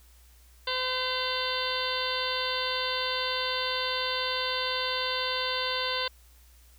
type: harmonic tone with a mistuned harmonic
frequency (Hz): 511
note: C5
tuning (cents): -41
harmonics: 1 / 2 / 3 / 4 / 5 / 6 / 7 / 8 / 9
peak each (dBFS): -35 / -34 / -36 / -38 / -39 / -38 / -34 / -37 / -37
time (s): 0.67-6.08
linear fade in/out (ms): 5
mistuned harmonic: 5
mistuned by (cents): +110
effects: added 60 Hz sine -54 dBFS peak until 6.78 s + white hiss -61 dBFS RMS until 6.78 s